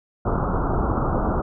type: low-pass noise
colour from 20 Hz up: pink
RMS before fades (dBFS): -22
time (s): 0.25-1.42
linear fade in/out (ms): 10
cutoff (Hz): 1400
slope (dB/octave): 96
effects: none